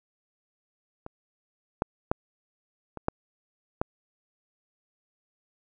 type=clicks; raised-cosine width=1 ms; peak=-24 / -10 / -9 / -23 / -10 / -11 dBFS; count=6; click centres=1.064 / 1.821 / 2.115 / 2.973 / 3.084 / 3.815 s; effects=none